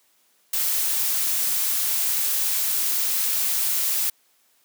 blue noise, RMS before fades -23 dBFS, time 0.53-4.1 s, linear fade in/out 5 ms, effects white hiss -63 dBFS RMS until 4.64 s + high-pass 200 Hz 12 dB/octave

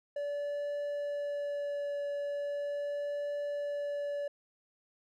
triangle tone with vibrato, 576 Hz, D5, 34 cents flat, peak -31 dBFS, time 0.16-4.28 s, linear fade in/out 5 ms, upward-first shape triangle, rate 0.39 Hz, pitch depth 10 cents each way, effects none

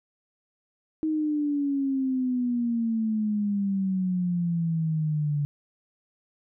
sine exponential sweep, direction down, 315.9 to 144.1 Hz, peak -23 dBFS, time 1.03-5.45 s, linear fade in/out 0 ms, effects none

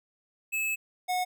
square tone pair in turn, 2600 / 729.6 Hz, E7 / F#5, -24 / -24 cents, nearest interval octave + minor seventh, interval 2200 cents, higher first, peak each -28 / -27 dBFS, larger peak second, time 0.52-0.76 / 1.08-1.25 s, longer first, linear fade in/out 20 ms, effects none

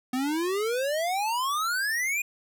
square exponential sweep, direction up, 247.9 to 2489 Hz, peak -26 dBFS, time 0.13-2.22 s, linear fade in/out 5 ms, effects none

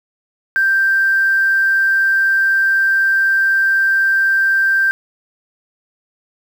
sine tone with quantisation, 1572 Hz, G6, 4 cents sharp, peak -11 dBFS, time 0.56-4.91 s, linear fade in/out 0 ms, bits 6, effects none

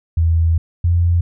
sine tone pair in turn, 82.41 / 86.16 Hz, E2 / F2, 0 / -23 cents, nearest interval minor second, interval 77 cents, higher second, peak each -11 dBFS, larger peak neither, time 0.17-0.58 / 0.84-1.21 s, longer first, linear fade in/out 5 ms, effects none

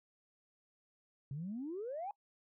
sine exponential sweep, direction up, 130.81 to 847 Hz, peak -38 dBFS, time 1.31-2.11 s, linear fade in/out 2 ms, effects noise-tail reverb RT60 0.1 s tail -23 dB re dry + tanh soft clip ceiling -34 dBFS

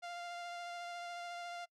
sawtooth tone with vibrato, 697 Hz, F5, 4 cents flat, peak -39 dBFS, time 0.02-1.66 s, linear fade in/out 20 ms, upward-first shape sine, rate 14 Hz, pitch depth 12 cents each way, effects noise-tail reverb RT60 0.1 s tail -24 dB re dry + low-pass 6000 Hz 12 dB/octave

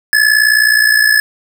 square tone with amplitude modulation, 1716 Hz, A6, 44 cents flat, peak -5 dBFS, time 0.13-1.2 s, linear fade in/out 0 ms, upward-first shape sine, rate 59.5 Hz, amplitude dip 75%, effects none

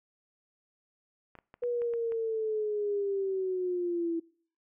clicks, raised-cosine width 0.5 ms, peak -34 dBFS, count 7, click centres 1.353 / 1.388 / 1.541 / 1.636 / 1.819 / 1.937 / 2.121 s
sine linear sweep, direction down, 487.8 to 329.6 Hz, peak -28 dBFS, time 1.62-4.2 s, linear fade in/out 10 ms
effects noise-tail reverb RT60 0.5 s tail -23 dB re dry

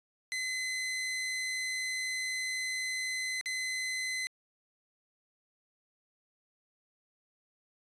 sawtooth tone with dropouts, 2038 Hz, C7, 46 cents flat, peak -29 dBFS, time 0.32-4.27 s, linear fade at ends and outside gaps 0 ms, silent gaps 3.411-3.459 s, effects resampled to 22050 Hz

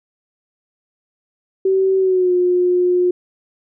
sine tone with pitch glide, 382.2 to 358.7 Hz, G4 to F4, -44 to +46 cents, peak -12 dBFS, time 1.65-3.11 s, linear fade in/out 5 ms, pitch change -110 cents, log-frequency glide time 1.98-2.33 s, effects none

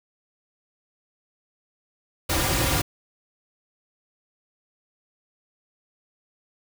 pink noise with comb filter, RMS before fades -23 dBFS, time 2.29-2.82 s, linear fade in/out 10 ms, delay 4.6 ms, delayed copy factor -0.75, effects none

